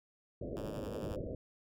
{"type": "low-pass noise", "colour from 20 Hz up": "white", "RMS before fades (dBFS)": -41, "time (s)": [0.41, 1.35], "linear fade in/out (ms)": 5, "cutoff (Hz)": 620, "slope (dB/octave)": 96}
{"type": "tone with tremolo", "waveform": "5% pulse", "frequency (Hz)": 103.83, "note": "G#2", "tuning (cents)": 0, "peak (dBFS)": -35, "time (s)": [0.56, 1.16], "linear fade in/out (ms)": 5, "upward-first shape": "sine", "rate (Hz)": 11, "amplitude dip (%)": 40}
{"type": "clicks", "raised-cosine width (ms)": 5, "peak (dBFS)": -33, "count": 6, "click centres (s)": [1.043, 1.118, 1.172, 1.206, 1.265, 1.347]}
{"effects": []}